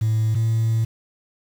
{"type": "tone pair in turn", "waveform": "sine", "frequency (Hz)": [110, 112.64], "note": ["A2", "A2"], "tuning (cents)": [0, 41], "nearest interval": "unison", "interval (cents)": 41, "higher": "second", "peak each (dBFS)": -15, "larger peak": "neither", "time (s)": [[0.01, 0.35], [0.35, 0.85]], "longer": "second", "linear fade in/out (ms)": 10, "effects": ["tanh soft clip ceiling -15 dBFS", "7-bit"]}